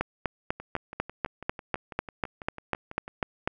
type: two click trains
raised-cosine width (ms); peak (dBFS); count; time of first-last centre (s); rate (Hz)
0.5; -24 / -11; 16 / 15; 0.6-3.079 / 0.01-3.475; 6.05 / 4.04
effects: none